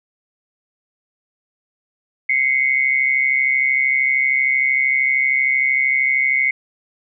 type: tone pair together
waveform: sine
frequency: 2068 / 2201 Hz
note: C7 / C#7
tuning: -21 / -13 cents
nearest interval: minor second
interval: 108 cents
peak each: -17 dBFS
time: 2.29-6.51 s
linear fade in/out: 5 ms
effects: none